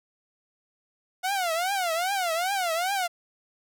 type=tone with vibrato; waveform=sawtooth; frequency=720 Hz; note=F#5; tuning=47 cents flat; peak=-21 dBFS; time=1.23-3.08 s; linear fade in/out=20 ms; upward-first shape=triangle; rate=2.5 Hz; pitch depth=220 cents each way; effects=none